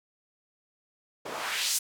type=noise with band-pass filter sweep; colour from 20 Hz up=white; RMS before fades=-31 dBFS; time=1.25-1.79 s; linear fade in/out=10 ms; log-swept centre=390 to 8400 Hz; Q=1.2; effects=none